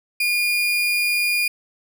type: tone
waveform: 35% pulse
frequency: 2427 Hz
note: D#7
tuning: 44 cents flat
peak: -16 dBFS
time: 0.2-1.48 s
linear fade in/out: 5 ms
effects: none